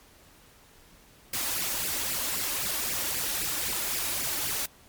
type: noise with flanger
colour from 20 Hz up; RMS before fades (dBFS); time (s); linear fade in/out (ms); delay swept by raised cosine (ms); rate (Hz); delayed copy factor
white; -30; 1.33-4.66; 5; 0.39 to 3.59; 3.8; +0.7
effects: pink hiss -56 dBFS RMS until 4.88 s + MP3 96 kbps